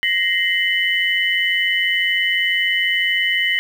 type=tone cluster; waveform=sine; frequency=1887 / 2069 / 2987 Hz; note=A#6 / C7 / F#7; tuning=+21 / -20 / +16 cents; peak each=-20 dBFS; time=0.03-3.59 s; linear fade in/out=0 ms; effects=7-bit